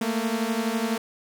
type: beating tone pair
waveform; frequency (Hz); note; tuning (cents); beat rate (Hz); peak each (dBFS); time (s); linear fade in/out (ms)
sawtooth; 220 / 232; A3 / A#3; 0 / -8; 12; -23; 0.01-0.98; 5
effects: none